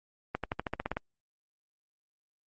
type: accelerating click train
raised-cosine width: 0.5 ms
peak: -16 dBFS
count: 10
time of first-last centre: 0.35-0.969 s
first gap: 87 ms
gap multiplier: 0.94
effects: Opus 24 kbps